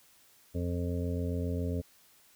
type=harmonic tone; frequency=87.31 Hz; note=F2; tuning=in tune; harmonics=1 / 2 / 3 / 5 / 6 / 7; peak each=-32 / -38 / -37 / -40 / -43 / -46 dBFS; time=0.54-1.82 s; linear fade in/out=20 ms; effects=white hiss -62 dBFS RMS until 2.35 s